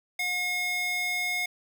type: tone with high-pass filter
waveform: square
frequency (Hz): 720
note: F#5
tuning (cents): -47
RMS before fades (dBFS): -29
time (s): 0.19-1.46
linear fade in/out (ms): 5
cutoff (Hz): 1700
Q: 3.5
effects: none